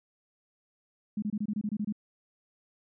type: tone bursts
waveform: sine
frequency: 209.7 Hz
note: G#3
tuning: 17 cents sharp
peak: -28 dBFS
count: 10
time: 1.17-1.925 s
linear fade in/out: 5 ms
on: 53 ms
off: 25 ms
effects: none